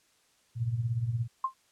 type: tone with tremolo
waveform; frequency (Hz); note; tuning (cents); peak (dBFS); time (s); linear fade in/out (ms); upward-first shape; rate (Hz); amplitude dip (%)
sine; 117.1; A#2; +8; -24; 0.55-1.28; 50; triangle; 17; 75
type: tone with exponential decay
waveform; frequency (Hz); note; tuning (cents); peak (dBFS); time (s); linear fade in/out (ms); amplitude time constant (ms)
sine; 1055; C6; +14; -22; 1.44-1.54; 5; 20
effects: white hiss -67 dBFS RMS until 1.71 s + low-pass 9000 Hz 12 dB/octave